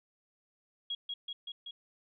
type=tone with echo; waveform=sine; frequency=3300 Hz; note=G#7; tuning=12 cents flat; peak=-33 dBFS; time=0.9-0.95 s; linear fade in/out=5 ms; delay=190 ms; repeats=4; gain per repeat=-2 dB; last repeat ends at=1.71 s; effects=none